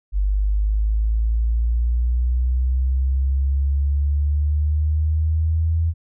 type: linear sweep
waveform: sine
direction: up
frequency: 48.69 to 82.6 Hz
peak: -16 dBFS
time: 0.12-5.94 s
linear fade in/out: 50 ms
effects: none